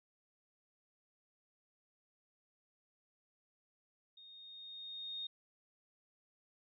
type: tone with level ramp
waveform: sine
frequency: 3700 Hz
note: A#7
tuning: 14 cents flat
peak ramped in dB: -55 to -39 dBFS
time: 4.17-5.27 s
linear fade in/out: 5 ms
effects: none